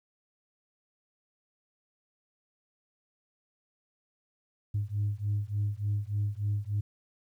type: beating tone pair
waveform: sine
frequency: 101.4 / 104.8 Hz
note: G#2 / G#2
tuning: -41 / +16 cents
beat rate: 3.4 Hz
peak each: -30 dBFS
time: 4.74-6.81 s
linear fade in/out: 10 ms
effects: tanh soft clip ceiling -23 dBFS + 11-bit